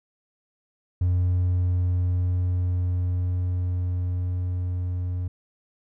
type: tone with level ramp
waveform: triangle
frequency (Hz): 89.9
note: F#2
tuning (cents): -49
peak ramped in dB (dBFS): -16 to -23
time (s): 1.01-5.28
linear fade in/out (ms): 5
effects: tanh soft clip ceiling -13 dBFS